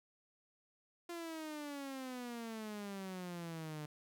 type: exponential sweep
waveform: sawtooth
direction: down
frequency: 347.4 to 148.7 Hz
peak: -39 dBFS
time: 1.09-3.86 s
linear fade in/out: 5 ms
effects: none